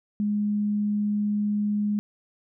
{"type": "tone", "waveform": "sine", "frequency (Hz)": 207.7, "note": "G#3", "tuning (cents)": 0, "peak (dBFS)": -22, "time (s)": [0.2, 1.99], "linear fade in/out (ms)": 0, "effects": []}